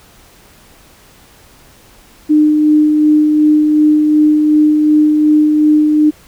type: tone with tremolo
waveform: sine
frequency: 303.3 Hz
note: D#4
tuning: 44 cents flat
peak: -5 dBFS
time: 2.29-6.11 s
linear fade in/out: 20 ms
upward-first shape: sine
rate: 2.7 Hz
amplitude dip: 30%
effects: pink hiss -44 dBFS RMS until 6.27 s